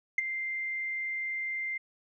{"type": "tone with ADSR envelope", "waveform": "sine", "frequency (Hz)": 2092, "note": "C7", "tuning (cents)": -1, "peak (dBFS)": -19, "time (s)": [0.18, 1.78], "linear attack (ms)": 4, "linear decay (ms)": 16, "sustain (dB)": -12, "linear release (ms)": 10, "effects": ["tanh soft clip ceiling -17 dBFS"]}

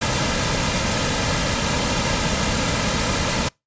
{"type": "noise with comb filter", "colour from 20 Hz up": "pink", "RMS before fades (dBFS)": -21, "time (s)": [0.01, 3.49], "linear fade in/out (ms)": 10, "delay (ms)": 2.7, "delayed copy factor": -0.5, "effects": ["noise-tail reverb RT60 0.2 s tail -26 dB re dry", "resampled to 16000 Hz"]}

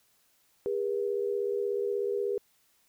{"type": "tone pair together", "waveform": "sine", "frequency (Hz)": [404.1, 480.6], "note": ["G#4", "B4"], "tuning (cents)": [-47, -47], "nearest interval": "minor third", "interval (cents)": 300, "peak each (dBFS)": [-29, -32], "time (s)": [0.66, 2.38], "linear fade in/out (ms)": 0, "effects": ["white hiss -68 dBFS RMS until 2.88 s"]}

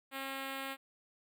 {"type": "tone with notch filter", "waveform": "5% pulse", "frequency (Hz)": 270.1, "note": "C#4", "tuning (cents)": -45, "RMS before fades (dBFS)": -41, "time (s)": [0.11, 0.77], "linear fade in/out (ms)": 50, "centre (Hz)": 6500, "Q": 1.3, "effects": []}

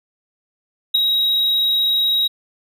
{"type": "tone with ADSR envelope", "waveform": "triangle", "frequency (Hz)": 3818, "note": "A#7", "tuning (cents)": 41, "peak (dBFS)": -7, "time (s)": [0.94, 2.28], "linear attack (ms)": 12, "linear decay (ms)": 4, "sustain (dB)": -6, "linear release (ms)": 14, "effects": []}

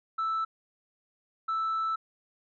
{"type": "tone pair in turn", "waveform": "sine", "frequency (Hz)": [1318.5, 1318.5], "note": ["E6", "E6"], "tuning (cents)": [0, 0], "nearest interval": "unison", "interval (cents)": 0, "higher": "neither", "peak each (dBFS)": -25, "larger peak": "neither", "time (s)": [[0.18, 0.45], [1.48, 1.96]], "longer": "second", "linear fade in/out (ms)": 10, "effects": ["tanh soft clip ceiling -25 dBFS"]}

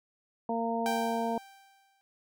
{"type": "harmonic tone", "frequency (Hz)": 230, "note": "A#3", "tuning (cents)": -23, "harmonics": [1, 2, 3, 4], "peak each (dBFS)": [-33, -35, -33, -35], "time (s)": [0.49, 1.38], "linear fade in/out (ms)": 2}
{"type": "tone with exponential decay", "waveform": "sawtooth", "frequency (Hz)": 784, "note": "G5", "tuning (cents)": 0, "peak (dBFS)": -26, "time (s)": [0.86, 2.01], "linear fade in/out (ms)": 0, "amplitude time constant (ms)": 250}
{"effects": []}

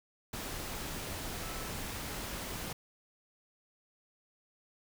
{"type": "tone in noise", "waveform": "sine", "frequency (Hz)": 1314, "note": "E6", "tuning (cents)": -6, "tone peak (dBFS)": -50, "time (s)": [1.43, 1.69], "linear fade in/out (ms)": 5, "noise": "pink", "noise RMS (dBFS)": -40, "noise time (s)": [0.33, 2.73], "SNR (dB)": -13, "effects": []}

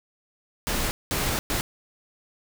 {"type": "noise bursts at uneven times", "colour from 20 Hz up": "pink", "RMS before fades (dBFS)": -26, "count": 3, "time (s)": [[0.67, 0.91], [1.11, 1.39], [1.5, 1.61]], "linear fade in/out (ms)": 0, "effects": []}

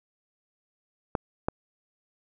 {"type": "clicks", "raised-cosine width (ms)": 1, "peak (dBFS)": -11, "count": 2, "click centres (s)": [1.152, 1.485], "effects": []}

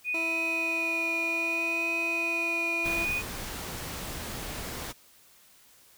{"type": "tone with vibrato", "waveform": "sine", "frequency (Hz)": 2471, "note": "D#7", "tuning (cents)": -13, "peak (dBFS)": -27, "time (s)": [0.04, 3.23], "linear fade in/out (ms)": 50, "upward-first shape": "triangle", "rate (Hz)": 0.65, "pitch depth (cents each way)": 22}
{"type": "tone with pitch glide", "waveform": "20% pulse", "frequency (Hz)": [329.6, 335.6], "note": ["E4", "E4"], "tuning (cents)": [0, 31], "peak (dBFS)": -29, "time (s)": [0.14, 3.05], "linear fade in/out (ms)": 5, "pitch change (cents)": 31, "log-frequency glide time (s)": [0.48, 2.34]}
{"type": "noise", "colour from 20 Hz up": "pink", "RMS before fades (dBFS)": -37, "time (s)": [2.84, 4.93], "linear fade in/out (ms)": 20}
{"effects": ["white hiss -58 dBFS RMS until 5.97 s"]}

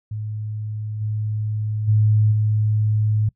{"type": "tone with level steps", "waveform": "sine", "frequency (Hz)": 107.1, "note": "A2", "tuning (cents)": -46, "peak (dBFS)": [-25, -21, -13, -16], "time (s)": [0.11, 3.29], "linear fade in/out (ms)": 5, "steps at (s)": [1, 1.87, 2.31], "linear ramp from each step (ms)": 20, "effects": ["noise-tail reverb RT60 0.1 s tail -23 dB re dry"]}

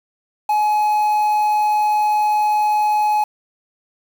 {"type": "tone with quantisation", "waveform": "triangle", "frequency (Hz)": 845, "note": "G#5", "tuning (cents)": 30, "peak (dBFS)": -12, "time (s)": [0.49, 3.24], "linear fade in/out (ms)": 5, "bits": 6, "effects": []}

